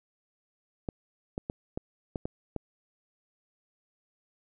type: clicks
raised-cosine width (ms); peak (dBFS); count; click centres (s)
2; -19; 7; 0.888 / 1.379 / 1.499 / 1.775 / 2.158 / 2.255 / 2.563
effects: none